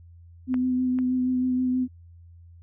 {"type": "tone with vibrato", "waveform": "sine", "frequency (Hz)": 253.8, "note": "B3", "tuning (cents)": 47, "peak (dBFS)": -21, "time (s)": [0.47, 1.88], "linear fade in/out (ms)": 50, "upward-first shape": "sine", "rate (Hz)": 6.3, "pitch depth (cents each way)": 16}
{"type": "clicks", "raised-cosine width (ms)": 0.5, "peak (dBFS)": [-21, -26], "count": 2, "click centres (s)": [0.542, 0.988]}
{"effects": ["added 85 Hz sine -46 dBFS peak until 2.62 s"]}